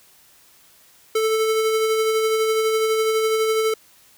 square tone with tremolo, 440 Hz, A4, in tune, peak -17 dBFS, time 1.15-3.74 s, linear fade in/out 5 ms, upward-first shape sine, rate 12 Hz, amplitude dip 30%, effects white hiss -53 dBFS RMS until 4.17 s

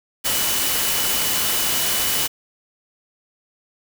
sine tone in noise, 2965 Hz, F#7, 3 cents sharp, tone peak -29 dBFS, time 0.24-2.28 s, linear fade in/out 20 ms, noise white, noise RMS -21 dBFS, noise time 0.24-2.28 s, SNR -11 dB, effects none

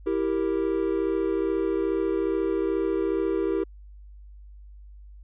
triangle chord, E diminished, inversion none, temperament equal, 329.6 / 392 / 466.2 Hz, E4 / G4 / Bb4, 0 / 0 / 0 cents, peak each -25 / -24 / -28 dBFS, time 0.06-3.64 s, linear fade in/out 10 ms, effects added 50 Hz sine -43 dBFS peak until 5.23 s + resampled to 8000 Hz

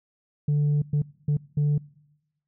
sine tone bursts at uneven times, 146.83 Hz, D3, in tune, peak -17 dBFS, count 4, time 0.48-0.82 / 0.93-1.02 / 1.28-1.37 / 1.57-1.78 s, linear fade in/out 5 ms, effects noise-tail reverb RT60 1.0 s tail -25 dB re dry + tanh soft clip ceiling -18 dBFS

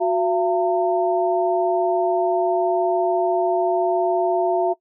sine tone cluster, 366.4 / 680 / 907 Hz, F#4 / F5 / A#5, -17 / -46 / -48 cents, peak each -20 / -20 / -26 dBFS, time 0-4.74 s, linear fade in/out 20 ms, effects noise-tail reverb RT60 0.1 s tail -19 dB re dry

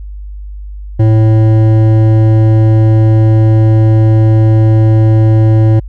sine tone with hard clipping, 110 Hz, A2, in tune, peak -6 dBFS, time 0.99-5.8 s, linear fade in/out 10 ms, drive 11 dB, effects added 50 Hz sine -22 dBFS peak until 5.88 s

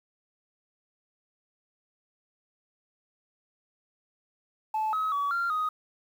sine tone with pitch steps, 869 / 1277 / 1137 / 1384 / 1250 Hz, A5 / D#6 / C#6 / F6 / D#6, -22 / +45 / +44 / -16 / +8 cents, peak -24 dBFS, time 4.74-5.69 s, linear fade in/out 5 ms, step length 190 ms, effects tanh soft clip ceiling -23 dBFS + 9-bit

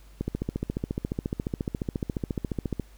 click train, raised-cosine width 3 ms, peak -15 dBFS, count 38, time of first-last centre 0.21-2.797 s, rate 14.3 Hz, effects added 50 Hz sine -49 dBFS peak until 2.97 s + pink hiss -59 dBFS RMS until 2.97 s

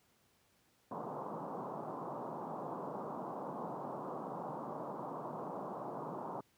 white band-pass noise, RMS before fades -43 dBFS, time 0.91-6.41 s, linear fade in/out 5 ms, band 130 to 1100 Hz, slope 48 dB/octave, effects pink hiss -72 dBFS RMS until 6.57 s + high-pass 80 Hz 12 dB/octave

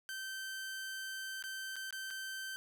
sawtooth tone with dropouts, 1550 Hz, G6, 20 cents flat, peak -37 dBFS, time 0.09-2.56 s, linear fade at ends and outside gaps 0 ms, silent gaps 1.425-1.439 / 1.758-1.764 / 1.907-1.926 / 2.104-2.108 s, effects none

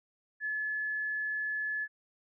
sine tone, 1717 Hz, A6, 43 cents flat, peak -31 dBFS, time 0.4-1.88 s, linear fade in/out 50 ms, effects none

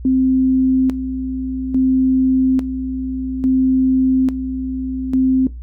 sine tone with tremolo, 260.5 Hz, C4, 7 cents flat, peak -11 dBFS, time 0.05-5.47 s, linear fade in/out 2 ms, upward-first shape square, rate 0.59 Hz, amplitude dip 65%, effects noise-tail reverb RT60 0.2 s tail -17 dB re dry + added 60 Hz sine -28 dBFS peak until 5.62 s

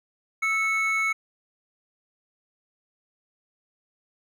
triangle tone pair together, 1311.7 / 2203 Hz, E6 / C#7, -9 / -11 cents, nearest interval major sixth, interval 898 cents, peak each -27 / -21 dBFS, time 0.42-1.13 s, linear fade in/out 10 ms, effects none

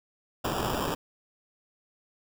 white noise with sample-and-hold, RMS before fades -30 dBFS, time 0.44-0.95 s, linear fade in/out 10 ms, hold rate 2100 Hz, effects none

